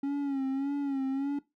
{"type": "tone with vibrato", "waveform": "triangle", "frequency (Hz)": 275.3, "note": "C#4", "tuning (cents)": -12, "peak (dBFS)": -26, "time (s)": [0.03, 1.39], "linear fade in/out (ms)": 5, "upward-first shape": "sine", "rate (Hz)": 1.7, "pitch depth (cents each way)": 61, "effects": ["noise-tail reverb RT60 0.2 s tail -18 dB re dry"]}